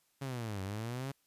sawtooth linear two-way sweep, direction down then up, 140 to 93.4 to 140 Hz, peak -33 dBFS, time 0.21-1.12 s, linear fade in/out 10 ms, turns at 0.62 s, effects white hiss -74 dBFS RMS until 1.26 s + resampled to 32000 Hz

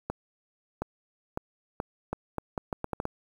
accelerating click train, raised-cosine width 1 ms, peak -16 dBFS, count 12, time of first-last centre 0.1-3.054 s, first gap 720 ms, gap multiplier 0.77, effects 8-bit

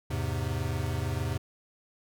square chord, E augmented, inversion none, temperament equal, 82.41 / 103.83 / 130.81 Hz, E2 / G#2 / B#2, 0 / 0 / 0 cents, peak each -34 dBFS, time 0.1-1.38 s, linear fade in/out 10 ms, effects none

